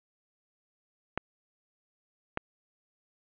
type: clicks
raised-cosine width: 0.5 ms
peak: -14 dBFS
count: 2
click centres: 1.176 / 2.374 s
effects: resampled to 8000 Hz + 9-bit